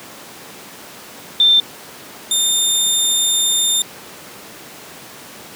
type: tone pair in turn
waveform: sine / 20% pulse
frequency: 3575 / 3617 Hz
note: A7 / A7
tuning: +27 / +47 cents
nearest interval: unison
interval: 20 cents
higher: second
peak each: -8 dBFS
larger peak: neither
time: 1.4-1.6 / 2.31-3.82 s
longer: second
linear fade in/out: 2 ms
effects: pink hiss -36 dBFS RMS until 5.55 s + high-pass 200 Hz 12 dB/octave